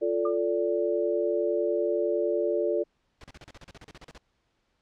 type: chord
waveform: sine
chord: D minor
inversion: first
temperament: equal with one note detuned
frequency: 349.2 / 440 / 579.9 Hz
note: F4 / A4 / D5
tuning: 0 / 0 / -22 cents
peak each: -28 dBFS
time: 0.01-2.84 s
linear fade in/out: 20 ms
type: tone with exponential decay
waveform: sine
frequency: 1200 Hz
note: D6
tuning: 37 cents sharp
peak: -28 dBFS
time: 0.25-0.38 s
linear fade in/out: 5 ms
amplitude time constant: 28 ms
type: noise bursts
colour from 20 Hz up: pink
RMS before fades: -46 dBFS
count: 15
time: 3.21-4.178 s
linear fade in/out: 0 ms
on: 30 ms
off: 37 ms
effects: pink hiss -73 dBFS RMS until 4.81 s + low-pass 5000 Hz 12 dB/octave